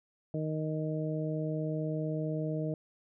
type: harmonic tone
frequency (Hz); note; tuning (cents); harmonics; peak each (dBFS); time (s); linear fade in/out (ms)
155.56; D#3; 0; 1 / 2 / 3 / 4; -33 / -37 / -39 / -39; 0.34-2.74; 2
effects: none